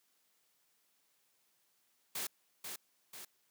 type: noise with echo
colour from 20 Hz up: white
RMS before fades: -39 dBFS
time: 2.15-2.27 s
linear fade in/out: 5 ms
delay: 490 ms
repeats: 2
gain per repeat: -5 dB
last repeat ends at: 3.25 s
effects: white hiss -75 dBFS RMS until 3.5 s + high-pass 150 Hz 12 dB/octave